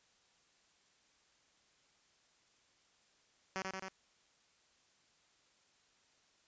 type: tone with echo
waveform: 5% pulse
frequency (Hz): 190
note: F#3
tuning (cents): +46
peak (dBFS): -26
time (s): 3.56-3.62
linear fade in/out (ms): 0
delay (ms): 88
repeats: 3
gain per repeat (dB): -2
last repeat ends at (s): 3.884
effects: white hiss -71 dBFS RMS until 6.47 s + resampled to 16000 Hz